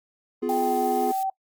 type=chord; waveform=triangle; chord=F diminished; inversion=second; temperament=just; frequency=251.4 / 349.2 / 419.1 Hz; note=Cb4 / F4 / Ab4; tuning=+31 / 0 / +16 cents; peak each=-27 / -27 / -25 dBFS; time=0.42-1.12 s; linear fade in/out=10 ms
type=noise; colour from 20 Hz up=blue; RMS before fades=-40 dBFS; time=0.49-1.23 s; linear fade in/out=0 ms
type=tone with pitch glide; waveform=sine; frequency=784 to 769.6 Hz; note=G5 to G5; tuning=0 to -32 cents; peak=-23 dBFS; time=0.49-1.3 s; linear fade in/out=5 ms; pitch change=-32 cents; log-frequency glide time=0.63-0.73 s
effects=noise-tail reverb RT60 0.1 s tail -23 dB re dry + Opus 48 kbps